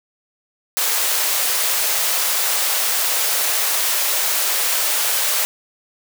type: high-pass noise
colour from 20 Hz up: white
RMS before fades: -19 dBFS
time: 0.77-5.45 s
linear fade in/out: 0 ms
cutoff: 460 Hz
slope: 24 dB/octave
effects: none